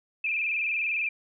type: tone with vibrato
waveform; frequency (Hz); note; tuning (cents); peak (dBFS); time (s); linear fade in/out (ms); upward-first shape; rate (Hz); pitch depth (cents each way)
sine; 2489; D#7; 0; -25; 0.24-1.09; 5; square; 20; 70
effects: none